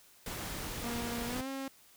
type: noise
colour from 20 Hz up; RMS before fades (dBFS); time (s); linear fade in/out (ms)
pink; -40; 0.26-1.41; 2
type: tone with pitch glide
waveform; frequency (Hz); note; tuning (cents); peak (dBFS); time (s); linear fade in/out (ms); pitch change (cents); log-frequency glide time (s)
sawtooth; 236.2 to 269.8; A#3 to C#4; +23 to -47; -33; 0.84-1.68; 2; +230; 1.26-1.48
effects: white hiss -61 dBFS RMS until 1.96 s